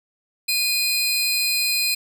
sawtooth tone pair together, 2468 / 4143 Hz, D#7 / C8, -15 / -18 cents, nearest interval major sixth, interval 897 cents, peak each -19 dBFS, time 0.48-1.95 s, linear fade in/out 10 ms, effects none

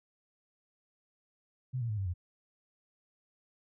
sine tone with pitch steps, 128.2 / 116.88 / 106.56 / 97.16 / 88.58 Hz, C3 / A#2 / G#2 / G2 / F2, -35 / +5 / +45 / -15 / +25 cents, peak -31 dBFS, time 1.73-2.14 s, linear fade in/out 20 ms, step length 82 ms, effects none

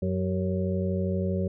harmonic tone with a mistuned harmonic, 92.5 Hz, F#2, in tune, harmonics 1 / 2 / 4 / 5 / 6, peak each -29 / -28 / -33 / -37 / -34 dBFS, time 0.02-1.48 s, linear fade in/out 5 ms, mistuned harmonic 4, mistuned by +58 cents, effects none

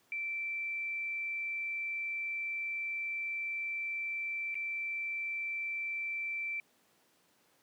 sine tone with dropouts, 2337 Hz, D7, 9 cents flat, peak -34 dBFS, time 0.12-6.6 s, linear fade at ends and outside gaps 1 ms, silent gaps 4.544-4.553 s, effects pink hiss -69 dBFS RMS until 7.62 s + high-pass 200 Hz 12 dB/octave

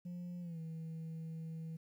sine tone with pitch glide, 176.4 to 161.76 Hz, F3 to E3, +18 to -32 cents, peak -39 dBFS, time 0.05-1.77 s, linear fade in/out 10 ms, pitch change -150 cents, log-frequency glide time 0.41-0.59 s, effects tanh soft clip ceiling -41 dBFS + 12-bit

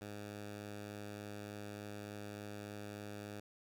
10% pulse tone, 103.4 Hz, G#2, 7 cents flat, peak -37 dBFS, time 0.01-3.4 s, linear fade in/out 5 ms, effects none

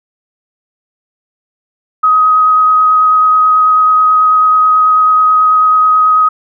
sine tone with vibrato, 1260 Hz, D#6, 21 cents sharp, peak -5 dBFS, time 2.03-6.29 s, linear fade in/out 10 ms, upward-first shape triangle, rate 9.2 Hz, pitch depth 11 cents each way, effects none

